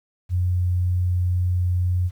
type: tone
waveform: sine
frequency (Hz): 89.8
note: F2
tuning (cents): +49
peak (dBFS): -18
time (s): 0.29-2.11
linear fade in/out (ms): 50
effects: 9-bit